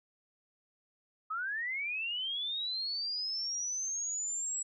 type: linear sweep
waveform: sine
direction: up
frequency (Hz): 1244.5 to 7800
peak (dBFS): -33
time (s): 1.3-4.63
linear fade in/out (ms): 10
effects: none